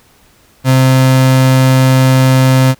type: tone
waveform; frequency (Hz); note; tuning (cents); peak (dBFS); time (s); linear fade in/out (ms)
35% pulse; 130.81; C3; 0; -4; 0.64-2.75; 50
effects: pink hiss -48 dBFS RMS until 2.79 s